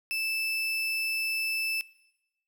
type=tone; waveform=35% pulse; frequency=2637 Hz; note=E7; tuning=in tune; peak=-27 dBFS; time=0.11-1.81 s; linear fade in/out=0 ms; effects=noise-tail reverb RT60 0.9 s tail -20 dB re dry